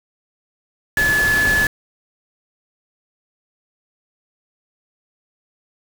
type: tone in noise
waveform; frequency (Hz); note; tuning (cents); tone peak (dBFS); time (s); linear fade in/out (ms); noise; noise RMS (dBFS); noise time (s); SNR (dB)
sine; 1719; A6; -41; -14; 0.97-1.67; 2; pink; -24; 0.97-1.67; +7
effects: none